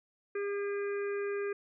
harmonic tone, 403.9 Hz, G#4, 48 cents flat, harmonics 1 / 3 / 4 / 5 / 6, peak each -32 / -46 / -44 / -50 / -49 dBFS, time 0.35-1.53 s, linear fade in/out 5 ms, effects none

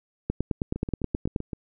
two click trains, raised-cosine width 3 ms, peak -12 / -19 dBFS, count 11 / 7, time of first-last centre 0.3-1.362 / 0.76-1.532 s, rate 9.42 / 7.77 Hz, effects none

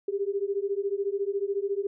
sine beating tone pair, 392 / 406 Hz, G4 / G#4, 0 / -39 cents, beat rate 14 Hz, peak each -29 dBFS, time 0.08-1.87 s, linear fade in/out 5 ms, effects none

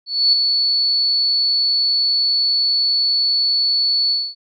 sine tone with ADSR envelope, 4435 Hz, C#8, in tune, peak -9 dBFS, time 0.06-4.35 s, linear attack 270 ms, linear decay 4 ms, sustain -5 dB, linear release 240 ms, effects none

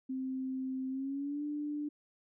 sine tone with pitch glide, 261.6 to 295.3 Hz, C4 to D4, 0 to +10 cents, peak -34 dBFS, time 0.09-1.89 s, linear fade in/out 10 ms, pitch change +210 cents, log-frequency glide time 0.89-1.44 s, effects none

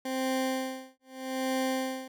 20% pulse tone with tremolo, 261.6 Hz, C4, in tune, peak -22 dBFS, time 0.05-2.08 s, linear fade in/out 5 ms, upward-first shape sine, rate 0.8 Hz, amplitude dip 100%, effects none

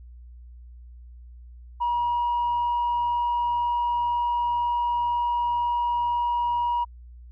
sine tone, 958 Hz, A#5, 47 cents sharp, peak -20 dBFS, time 1.8-6.85 s, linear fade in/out 20 ms, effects tanh soft clip ceiling -19 dBFS + added 60 Hz sine -42 dBFS peak until 7.31 s

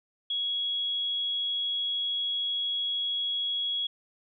sine tone, 3331 Hz, G#7, 4 cents sharp, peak -27 dBFS, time 0.3-3.87 s, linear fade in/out 5 ms, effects none

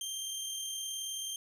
20% pulse tone with amplitude modulation, 3166 Hz, G7, 17 cents sharp, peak -30 dBFS, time 0.01-1.36 s, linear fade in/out 2 ms, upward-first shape sine, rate 39 Hz, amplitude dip 25%, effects none

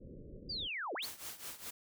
pink low-pass noise, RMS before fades -50 dBFS, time 0-0.68 s, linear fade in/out 20 ms, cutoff 560 Hz, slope 96 dB/octave
sine linear two-way sweep, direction down then up, 4880 to 293.7 to 4880 Hz, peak -37 dBFS, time 0.49-1.06 s, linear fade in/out 10 ms, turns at 0.94 s
white noise with tremolo, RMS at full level -43 dBFS, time 1.02-1.71 s, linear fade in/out 10 ms, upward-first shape triangle, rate 4.9 Hz, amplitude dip 85%
effects none

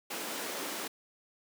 pink high-pass noise, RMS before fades -38 dBFS, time 0.1-0.88 s, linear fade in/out 10 ms, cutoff 250 Hz, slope 24 dB/octave, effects none

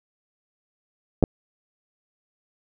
clicks, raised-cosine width 2 ms, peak -4 dBFS, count 2, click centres 1.227 / 1.238 s, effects none

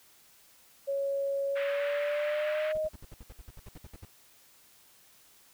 sine tone with pitch glide, 554.4 to 622.3 Hz, C#5 to D#5, 0 to 0 cents, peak -28 dBFS, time 0.87-2.89 s, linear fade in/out 20 ms, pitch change +200 cents, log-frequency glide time 1.49-2.76 s
pink band-pass noise, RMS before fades -40 dBFS, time 1.55-2.73 s, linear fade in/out 20 ms, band 1400 to 2500 Hz, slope 24 dB/octave
brown noise bursts, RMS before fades -45 dBFS, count 15, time 2.75-4.051 s, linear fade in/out 2 ms, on 27 ms, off 64 ms
effects white hiss -60 dBFS RMS until 5.53 s

